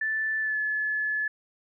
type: tone with pitch glide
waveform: sine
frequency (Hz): 1757 to 1718.9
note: A6 to A6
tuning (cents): -3 to -41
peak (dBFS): -25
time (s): 0.01-1.28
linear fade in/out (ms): 5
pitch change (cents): -38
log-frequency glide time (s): 0.4-0.58
effects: none